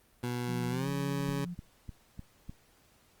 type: tone with pitch glide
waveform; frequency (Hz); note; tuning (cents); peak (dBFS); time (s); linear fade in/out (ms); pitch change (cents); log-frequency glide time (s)
20% pulse; 122.1 to 139.45; B2 to C#3; -19 to +11; -27; 0.23-1.45; 5; +230; 0.7-0.88
type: tone with vibrato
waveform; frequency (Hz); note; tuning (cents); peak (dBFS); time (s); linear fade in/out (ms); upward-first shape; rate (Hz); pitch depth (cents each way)
sine; 174.61; F3; 0; -36; 0.47-1.55; 20; triangle; 10; 18
type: click train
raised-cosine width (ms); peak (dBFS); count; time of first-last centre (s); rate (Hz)
5; -29; 5; 1.29-2.495; 3.32
effects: pink hiss -65 dBFS RMS until 3.2 s + Opus 32 kbps